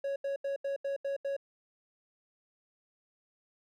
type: tone bursts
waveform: triangle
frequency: 554.4 Hz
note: C#5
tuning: in tune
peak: -29 dBFS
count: 7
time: 0.04-1.366 s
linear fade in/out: 5 ms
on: 120 ms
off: 81 ms
effects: none